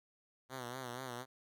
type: tone with vibrato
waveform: 5% pulse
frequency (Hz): 125.7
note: B2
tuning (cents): +31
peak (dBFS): -31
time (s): 0.49-1.26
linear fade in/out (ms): 50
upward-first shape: sine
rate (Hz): 4.2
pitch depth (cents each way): 88
effects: none